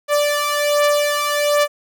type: beating tone pair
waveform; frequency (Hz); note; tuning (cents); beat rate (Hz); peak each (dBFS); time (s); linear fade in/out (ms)
sawtooth; 585 / 586.3; D5 / D5; -7 / -3; 1.3; -16 / -13; 0.08-1.68; 50
effects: none